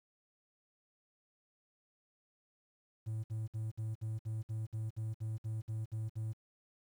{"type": "tone bursts", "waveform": "triangle", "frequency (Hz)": 110, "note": "A2", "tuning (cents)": 0, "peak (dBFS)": -33, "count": 14, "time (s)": [3.06, 6.334], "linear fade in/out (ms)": 20, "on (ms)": 180, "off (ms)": 58, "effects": ["tanh soft clip ceiling -29 dBFS", "11-bit"]}